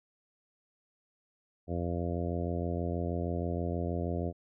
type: harmonic tone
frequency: 86.3 Hz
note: F2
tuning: 20 cents flat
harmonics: 1 / 2 / 3 / 4 / 5 / 6 / 7 / 8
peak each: -34 / -37 / -39 / -40 / -41 / -42 / -42 / -43 dBFS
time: 1.67-4.33 s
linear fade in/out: 50 ms
effects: none